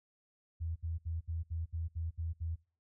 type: tone bursts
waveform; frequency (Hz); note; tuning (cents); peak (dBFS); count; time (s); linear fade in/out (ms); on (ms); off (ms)
sine; 82.41; E2; 0; -34; 9; 0.6-2.56; 20; 160; 65
effects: noise-tail reverb RT60 0.4 s tail -23 dB re dry